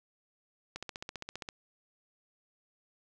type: click train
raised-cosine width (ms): 0.2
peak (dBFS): -22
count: 12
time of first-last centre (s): 0.76-1.488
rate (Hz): 15.1
effects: none